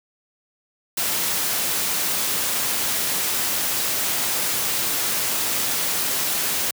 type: noise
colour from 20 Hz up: white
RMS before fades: -23 dBFS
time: 0.97-6.71 s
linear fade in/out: 5 ms
effects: high-pass 100 Hz 12 dB/octave